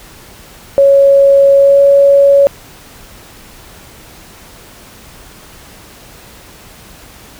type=tone with pitch glide; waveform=sine; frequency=554.4 to 559.5 Hz; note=C#5 to C#5; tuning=0 to +16 cents; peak=-3 dBFS; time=0.78-2.47 s; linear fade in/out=0 ms; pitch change=+16 cents; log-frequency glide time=1.57-1.81 s; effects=pink hiss -37 dBFS RMS until 7.39 s